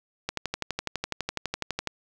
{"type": "click train", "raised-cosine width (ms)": 0.2, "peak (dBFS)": -11, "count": 20, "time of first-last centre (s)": [0.29, 1.873], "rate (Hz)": 12, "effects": []}